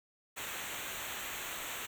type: noise with comb filter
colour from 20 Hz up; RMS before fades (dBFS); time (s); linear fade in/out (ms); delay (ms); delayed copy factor
pink; -41; 0.36-1.87; 20; 0.2; -0.85
effects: none